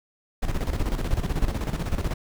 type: noise with tremolo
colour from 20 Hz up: brown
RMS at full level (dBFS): -23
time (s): 0.42-2.14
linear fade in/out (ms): 10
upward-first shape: square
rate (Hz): 16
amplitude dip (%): 65
effects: none